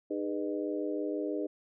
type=harmonic tone with a mistuned harmonic; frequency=101.8 Hz; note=G#2; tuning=34 cents flat; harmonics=3 / 4 / 5 / 6; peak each=-34 / -36 / -38 / -40 dBFS; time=0.1-1.47 s; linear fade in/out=10 ms; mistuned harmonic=5; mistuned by=-54 cents; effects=none